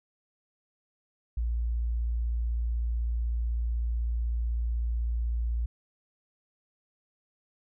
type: tone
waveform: sine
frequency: 58 Hz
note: A#1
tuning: 8 cents flat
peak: -26 dBFS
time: 1.37-5.66 s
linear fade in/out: 5 ms
effects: none